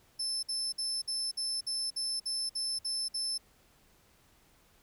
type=tone bursts; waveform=35% pulse; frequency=5274 Hz; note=E8; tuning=in tune; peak=-29 dBFS; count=11; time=0.19-3.38 s; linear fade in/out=10 ms; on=240 ms; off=55 ms; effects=pink hiss -65 dBFS RMS until 4.82 s